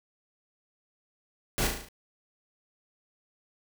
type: noise with echo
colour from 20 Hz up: pink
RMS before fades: -28 dBFS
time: 1.58-1.67 s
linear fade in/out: 0 ms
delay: 36 ms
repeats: 6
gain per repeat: -4 dB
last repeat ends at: 1.886 s
effects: none